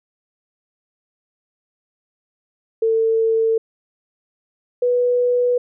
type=tone pair in turn; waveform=sine; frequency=448.8 / 490.8 Hz; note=A4 / B4; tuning=+34 / -11 cents; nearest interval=major second; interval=155 cents; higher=second; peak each=-14 dBFS; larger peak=neither; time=2.82-3.58 / 4.82-5.58 s; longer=neither; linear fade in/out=5 ms; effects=none